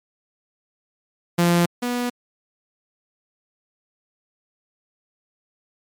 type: tone pair in turn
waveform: sawtooth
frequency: 172.7 / 244.2 Hz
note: F3 / B3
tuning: -19 / -19 cents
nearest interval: tritone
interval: 600 cents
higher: second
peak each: -11 / -18 dBFS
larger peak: first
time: 1.38-1.66 / 1.82-2.1 s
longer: neither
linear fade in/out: 10 ms
effects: MP3 96 kbps